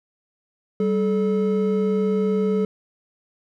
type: tone pair together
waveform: triangle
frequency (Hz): 194.37 / 432.2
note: G3 / A4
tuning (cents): -14 / -31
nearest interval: octave + major second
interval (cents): 1383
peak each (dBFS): -19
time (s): 0.8-2.65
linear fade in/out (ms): 2
effects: none